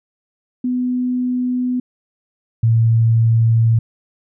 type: tone pair in turn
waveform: sine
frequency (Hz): 249.9 / 114.05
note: B3 / A#2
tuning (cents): +21 / -37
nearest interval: octave + major second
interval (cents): 1358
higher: first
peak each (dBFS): -16 / -10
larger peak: second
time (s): 0.64-1.8 / 2.63-3.79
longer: neither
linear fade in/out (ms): 5
effects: none